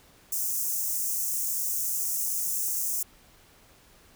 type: high-pass noise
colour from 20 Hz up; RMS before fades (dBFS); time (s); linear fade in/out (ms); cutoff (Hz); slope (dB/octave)
white; -29; 0.32-3.03; 5; 5900; 48
effects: pink hiss -57 dBFS RMS until 4.15 s